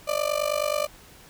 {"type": "tone with amplitude modulation", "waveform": "35% pulse", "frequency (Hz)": 594, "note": "D5", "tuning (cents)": 20, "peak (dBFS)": -18, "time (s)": [0.07, 0.87], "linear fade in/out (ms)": 20, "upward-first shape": "sine", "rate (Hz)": 49.4, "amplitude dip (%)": 90, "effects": ["pink hiss -50 dBFS RMS until 1.29 s"]}